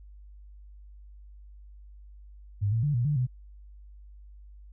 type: tone with pitch steps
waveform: sine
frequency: 101.5 / 113.4 / 146.7 / 120 / 148 / 125.9 Hz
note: G#2 / A#2 / D3 / B2 / D3 / B2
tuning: -39 / -47 / -2 / -49 / +14 / +34 cents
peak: -23 dBFS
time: 2.61-3.27 s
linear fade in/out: 20 ms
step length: 110 ms
effects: added 50 Hz sine -46 dBFS peak until 4.72 s